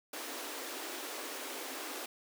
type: high-pass noise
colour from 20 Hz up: pink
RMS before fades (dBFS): -42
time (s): 0.13-2.06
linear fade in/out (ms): 5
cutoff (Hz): 260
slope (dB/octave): 96
effects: none